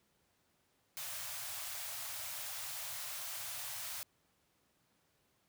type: band-stop noise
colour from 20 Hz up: white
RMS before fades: -43 dBFS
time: 0.97-4.03 s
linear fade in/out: 0 ms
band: 140 to 560 Hz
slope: 96 dB/octave
effects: pink hiss -75 dBFS RMS until 5.48 s + high-pass 80 Hz 12 dB/octave